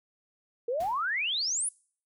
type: exponential sweep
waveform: sine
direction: up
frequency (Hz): 452.8 to 10470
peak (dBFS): -27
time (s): 0.68-1.69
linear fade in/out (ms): 5
type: noise with exponential decay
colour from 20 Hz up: pink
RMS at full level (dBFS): -43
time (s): 0.8-1.13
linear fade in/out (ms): 5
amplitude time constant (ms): 70
effects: noise-tail reverb RT60 0.5 s tail -25 dB re dry